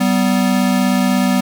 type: tone pair together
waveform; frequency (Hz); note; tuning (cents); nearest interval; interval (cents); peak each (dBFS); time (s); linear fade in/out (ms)
square; 192.5 / 249; G3 / B3; -31 / +14; major third; 445; -16; 0-1.41; 10
effects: none